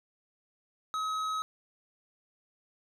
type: tone with tanh clipping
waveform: triangle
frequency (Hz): 1276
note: D#6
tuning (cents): +43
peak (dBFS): -32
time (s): 0.94-1.42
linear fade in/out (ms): 0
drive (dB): 15
effects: none